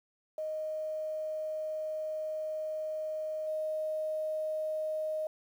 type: tone with level steps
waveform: sine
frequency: 622.3 Hz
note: D#5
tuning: in tune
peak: -33 / -31 dBFS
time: 0.38-5.27 s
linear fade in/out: 2 ms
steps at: 3.47 s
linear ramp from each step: 10 ms
effects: 10-bit